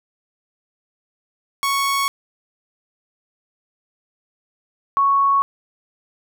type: tone pair in turn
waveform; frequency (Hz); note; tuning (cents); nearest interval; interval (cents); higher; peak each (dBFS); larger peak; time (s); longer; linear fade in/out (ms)
sawtooth / sine; 1108.7 / 1108.7; C#6 / C#6; 0 / 0; unison; 0; neither; -14 / -13; second; 1.63-2.08 / 4.97-5.42; neither; 0
effects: none